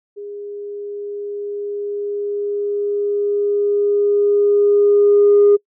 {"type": "tone with level ramp", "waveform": "sine", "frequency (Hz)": 408.9, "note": "G#4", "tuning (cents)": -27, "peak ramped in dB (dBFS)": [-28, -6], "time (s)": [0.16, 5.57], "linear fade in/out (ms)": 20, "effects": ["noise-tail reverb RT60 0.1 s tail -26 dB re dry", "tanh soft clip ceiling -4 dBFS"]}